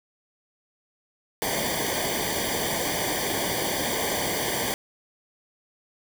pink noise with comb filter, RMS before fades -27 dBFS, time 1.42-4.74 s, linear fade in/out 0 ms, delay 0.75 ms, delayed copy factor -1, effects none

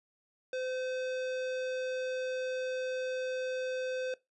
sine tone with hard clipping, 513 Hz, C5, 34 cents flat, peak -35 dBFS, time 0.53-4.14 s, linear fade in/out 2 ms, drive 16 dB, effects noise-tail reverb RT60 0.2 s tail -20 dB re dry + resampled to 24000 Hz

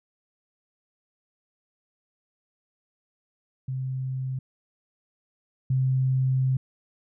sine tone pair in turn, 130.81 / 130.81 Hz, C3 / C3, 0 / 0 cents, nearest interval unison, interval 0 cents, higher neither, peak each -27 / -20 dBFS, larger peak second, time 3.68-4.39 / 5.7-6.57 s, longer second, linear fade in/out 5 ms, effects none

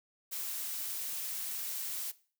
blue noise, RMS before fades -38 dBFS, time 0.31-2.12 s, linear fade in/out 20 ms, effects noise-tail reverb RT60 0.4 s tail -18 dB re dry

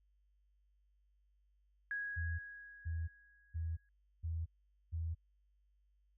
sine tone with exponential decay, 1656 Hz, G#6, 5 cents flat, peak -36 dBFS, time 1.91-3.89 s, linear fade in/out 1 ms, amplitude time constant 430 ms
sine tone bursts, 82 Hz, E2, 9 cents flat, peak -36 dBFS, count 5, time 2.16-5.15 s, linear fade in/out 20 ms, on 230 ms, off 460 ms
effects added 50 Hz sine -70 dBFS peak until 6.17 s

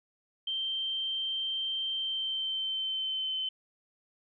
sine tone with pitch glide, 3136 to 3066 Hz, G7 to G7, 0 to -39 cents, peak -30 dBFS, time 0.47-3.49 s, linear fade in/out 5 ms, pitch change -39 cents, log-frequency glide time 1.92-3.37 s, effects none

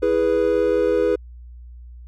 triangle chord, E major, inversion none, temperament equal, 329.6 / 415.3 / 493.9 Hz, E4 / G#4 / B4, 0 / 0 / 0 cents, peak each -22 / -18 / -17 dBFS, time 0.02-1.16 s, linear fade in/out 10 ms, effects added 60 Hz sine -37 dBFS peak until 2.07 s

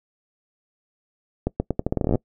accelerating click train, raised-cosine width 2 ms, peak -8 dBFS, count 16, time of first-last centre 1.47-2.155 s, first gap 130 ms, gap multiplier 0.82, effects noise-tail reverb RT60 0.1 s tail -23 dB re dry

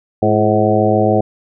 harmonic tone with a mistuned harmonic, 106.8 Hz, G#2, 49 cents sharp, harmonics 1 / 2 / 3 / 4 / 5 / 6 / 7, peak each -18 / -18 / -18 / -18 / -18 / -18 / -18 dBFS, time 0.22-1.21 s, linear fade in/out 5 ms, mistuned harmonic 3, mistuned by +69 cents, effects none

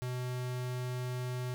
square tone, 125.4 Hz, B2, 27 cents sharp, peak -35 dBFS, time 0.02-1.54 s, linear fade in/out 0 ms, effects none

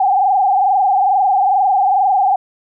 sine tone with frequency modulation, 781 Hz, G5, 7 cents flat, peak -10 dBFS, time 0-2.36 s, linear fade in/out 5 ms, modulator 22.3 Hz, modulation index 1.9, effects none

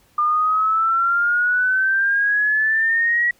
sine exponential sweep, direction up, 1200 to 1928 Hz, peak -15 dBFS, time 0.18-3.31 s, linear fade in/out 5 ms, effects pink hiss -57 dBFS RMS until 3.39 s

